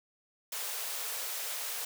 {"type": "high-pass noise", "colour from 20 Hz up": "white", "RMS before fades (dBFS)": -37, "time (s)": [0.52, 1.85], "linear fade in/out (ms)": 5, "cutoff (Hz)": 410, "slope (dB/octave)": 96, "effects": []}